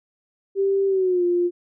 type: tone with pitch glide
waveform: sine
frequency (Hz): 392 to 351.3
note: G4 to F4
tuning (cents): 0 to +10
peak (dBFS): -17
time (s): 0.55-1.51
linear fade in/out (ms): 50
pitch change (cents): -190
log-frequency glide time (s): 0.87-1.24
effects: none